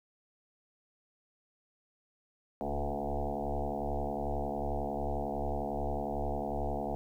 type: tone with frequency modulation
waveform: sine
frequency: 356.8 Hz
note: F4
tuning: 37 cents sharp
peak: -31 dBFS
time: 2.61-6.95 s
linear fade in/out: 0 ms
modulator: 71.1 Hz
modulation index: 6.2
effects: 11-bit